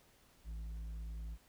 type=tone with low-pass filter; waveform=square; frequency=55 Hz; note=A1; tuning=in tune; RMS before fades=-44 dBFS; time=0.44-1.38 s; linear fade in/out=50 ms; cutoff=120 Hz; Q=0.88; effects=pink hiss -67 dBFS RMS until 1.48 s